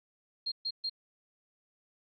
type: tone bursts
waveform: sine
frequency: 4219 Hz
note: C8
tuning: 14 cents sharp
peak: -31 dBFS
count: 3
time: 0.46-0.897 s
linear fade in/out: 10 ms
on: 59 ms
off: 130 ms
effects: none